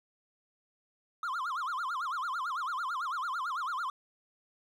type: tone with vibrato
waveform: triangle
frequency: 1198 Hz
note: D6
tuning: 34 cents sharp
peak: -30 dBFS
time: 1.23-3.9 s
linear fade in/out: 2 ms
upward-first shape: sine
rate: 9 Hz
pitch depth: 300 cents each way
effects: none